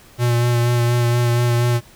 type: tone with vibrato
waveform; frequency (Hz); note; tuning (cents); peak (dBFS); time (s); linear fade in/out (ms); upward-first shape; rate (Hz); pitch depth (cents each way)
square; 120; B2; -49; -15; 0.18-1.81; 50; sine; 4.2; 20
effects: pink hiss -47 dBFS RMS until 1.95 s